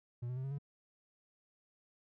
triangle tone with pitch steps, 120.6 / 125.58 / 130.76 / 136.15 / 141.77 Hz, B2 / B2 / C3 / C#3 / C#3, -41 / +29 / -1 / -31 / +39 cents, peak -35 dBFS, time 0.22-0.585 s, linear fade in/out 10 ms, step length 73 ms, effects none

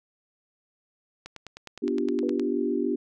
click train, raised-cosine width 0.2 ms, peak -22 dBFS, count 12, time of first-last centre 1.26-2.396 s, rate 9.68 Hz
sine chord, G dominant seventh, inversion first, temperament equal, 246.9 / 293.7 / 349.2 / 392 Hz, B3 / D4 / F4 / G4, 0 / 0 / 0 / 0 cents, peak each -29 / -29 / -30 / -29 dBFS, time 1.82-2.96 s, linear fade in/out 10 ms
sine tone with exponential decay, 485.3 Hz, B4, 30 cents flat, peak -29 dBFS, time 2.23-2.64 s, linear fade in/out 1 ms, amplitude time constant 89 ms
effects none

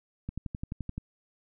click train, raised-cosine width 5 ms, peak -22 dBFS, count 9, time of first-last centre 0.29-0.98 s, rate 11.6 Hz, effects none

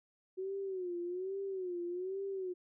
sine tone with vibrato, 369.7 Hz, F#4, 1 cent flat, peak -36 dBFS, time 0.37-2.54 s, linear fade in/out 20 ms, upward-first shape sine, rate 1.2 Hz, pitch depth 110 cents each way, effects none

